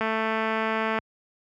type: click train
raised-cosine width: 0.5 ms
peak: -12 dBFS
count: 217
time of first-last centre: 0.01-0.987 s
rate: 221 Hz
effects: high-pass 80 Hz 12 dB/octave